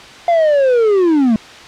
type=linear sweep; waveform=triangle; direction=down; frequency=698.5 to 210.1 Hz; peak=-7 dBFS; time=0.28-1.36 s; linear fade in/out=2 ms; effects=white hiss -35 dBFS RMS until 1.67 s + low-pass 4000 Hz 12 dB/octave